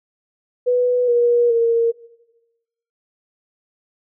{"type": "tone with pitch steps", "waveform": "sine", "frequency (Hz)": [493.9, 478.2, 463], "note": ["B4", "A#4", "A#4"], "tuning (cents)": [0, 44, -12], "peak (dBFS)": -13, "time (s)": [0.66, 1.92], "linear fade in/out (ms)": 20, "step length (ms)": 420, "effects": ["noise-tail reverb RT60 1.0 s tail -18 dB re dry"]}